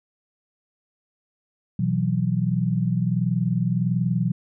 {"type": "chord", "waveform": "sine", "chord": "B suspended fourth", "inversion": "none", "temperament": "equal", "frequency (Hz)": [123.47, 164.81, 185], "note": ["B2", "E3", "F#3"], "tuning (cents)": [0, 0, 0], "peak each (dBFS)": -24, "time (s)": [1.79, 4.32], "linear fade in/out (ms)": 5, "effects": []}